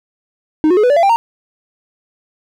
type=tone with pitch steps; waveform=triangle; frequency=310 / 362.3 / 423.5 / 494.9 / 578.5 / 676.1 / 790.2 / 923.6 Hz; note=D#4 / F#4 / G#4 / B4 / D5 / E5 / G5 / A#5; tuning=-6 / -36 / +34 / +4 / -26 / +44 / +14 / -16 cents; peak=-6 dBFS; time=0.64-1.16 s; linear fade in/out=0 ms; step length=65 ms; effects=none